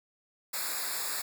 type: noise with comb filter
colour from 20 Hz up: white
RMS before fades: -34 dBFS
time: 0.53-1.22 s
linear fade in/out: 10 ms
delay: 0.33 ms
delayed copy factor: -1
effects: none